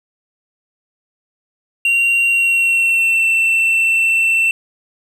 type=tone with pitch glide; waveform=triangle; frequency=2758 to 2686 Hz; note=F7 to E7; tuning=-22 to +32 cents; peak=-10 dBFS; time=1.85-4.51 s; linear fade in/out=2 ms; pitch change=-46 cents; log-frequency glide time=2.28-3.25 s; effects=none